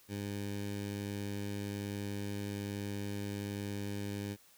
15% pulse tone with notch filter, 101.2 Hz, G#2, 44 cents flat, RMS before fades -39 dBFS, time 0.08-4.37 s, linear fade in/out 50 ms, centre 1100 Hz, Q 1.5, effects white hiss -63 dBFS RMS until 4.57 s

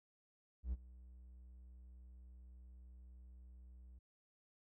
triangle tone with ADSR envelope, 61.74 Hz, B1, in tune, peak -33 dBFS, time 0.63-3.99 s, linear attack 96 ms, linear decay 33 ms, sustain -20 dB, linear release 8 ms, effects none

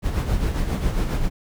brown noise with tremolo, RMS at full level -20 dBFS, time 0.02-1.3 s, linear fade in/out 50 ms, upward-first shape sine, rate 7.4 Hz, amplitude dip 50%, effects none

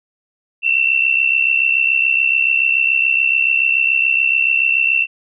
sine tone pair together, 2661 / 2728 Hz, E7 / F7, +16 / -41 cents, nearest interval unison, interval 43 cents, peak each -15 dBFS, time 0.62-5.07 s, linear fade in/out 50 ms, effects none

